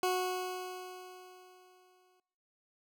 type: tone with exponential decay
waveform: 20% pulse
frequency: 367 Hz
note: F#4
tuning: 14 cents flat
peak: -23 dBFS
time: 0.03-2.2 s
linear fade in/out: 2 ms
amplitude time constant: 470 ms
effects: noise-tail reverb RT60 1.0 s tail -24 dB re dry